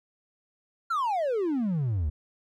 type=exponential sweep; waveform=triangle; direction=down; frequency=1416 to 69.4 Hz; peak=-22 dBFS; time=0.9-2.1 s; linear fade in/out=10 ms; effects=tanh soft clip ceiling -18 dBFS